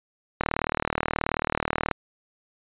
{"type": "click train", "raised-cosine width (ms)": 0.5, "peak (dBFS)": -8, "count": 59, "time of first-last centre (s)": [0.41, 1.913], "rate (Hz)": 38.6, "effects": ["resampled to 8000 Hz"]}